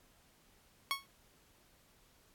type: tone with exponential decay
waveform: 15% pulse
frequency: 1103 Hz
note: C#6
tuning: 9 cents flat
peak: -22 dBFS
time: 0.91-1.06 s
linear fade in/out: 0 ms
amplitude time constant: 32 ms
effects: pink hiss -67 dBFS RMS until 2.34 s + AAC 64 kbps